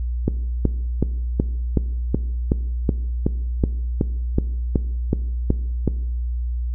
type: click train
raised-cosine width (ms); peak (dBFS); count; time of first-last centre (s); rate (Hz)
3; -4; 16; 0.28-5.877; 2.68
effects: noise-tail reverb RT60 0.9 s tail -18 dB re dry + added 60 Hz sine -21 dBFS peak until 6.74 s